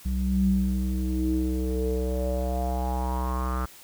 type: tone with low-pass filter sweep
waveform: square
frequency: 63.4 Hz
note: B1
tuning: 46 cents sharp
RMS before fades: -26 dBFS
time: 0.05-3.66 s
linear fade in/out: 10 ms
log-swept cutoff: 150 to 1300 Hz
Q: 6.9
effects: white hiss -49 dBFS RMS until 3.83 s